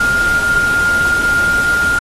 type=tone in noise; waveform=sine; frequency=1409 Hz; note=F6; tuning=15 cents sharp; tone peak=-11 dBFS; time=0-1.99 s; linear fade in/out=5 ms; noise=pink; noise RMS=-24 dBFS; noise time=0-1.99 s; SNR=+10 dB; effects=AAC 32 kbps